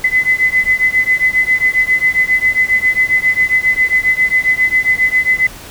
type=beating tone pair; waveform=sine; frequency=2019 / 2026.4 Hz; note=B6 / B6; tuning=+38 / +44 cents; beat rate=7.4 Hz; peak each=-13 dBFS; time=0.04-5.47 s; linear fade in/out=5 ms; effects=pink hiss -33 dBFS RMS until 5.7 s